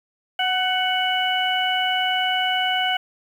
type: harmonic tone with a mistuned harmonic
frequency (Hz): 740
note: F#5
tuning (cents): 0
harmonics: 1 / 2 / 3 / 4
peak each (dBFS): -23 / -26 / -28 / -23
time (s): 0.39-2.97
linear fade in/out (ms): 5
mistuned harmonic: 2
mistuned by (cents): +25
effects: 8-bit